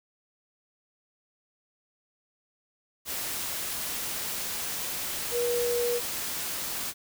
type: tone in noise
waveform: sine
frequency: 480.5 Hz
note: B4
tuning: 48 cents flat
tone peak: -25 dBFS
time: 5.31-6.01 s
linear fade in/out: 50 ms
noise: white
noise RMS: -33 dBFS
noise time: 3.05-6.94 s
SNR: +5 dB
effects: none